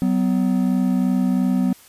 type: tone pair together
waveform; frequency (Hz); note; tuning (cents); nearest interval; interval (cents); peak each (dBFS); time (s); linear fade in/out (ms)
triangle; 188 / 250.9; F#3 / B3; +28 / +28; perfect fourth; 500; -17; 0.02-1.73; 0
effects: white hiss -48 dBFS RMS until 1.88 s + resampled to 32000 Hz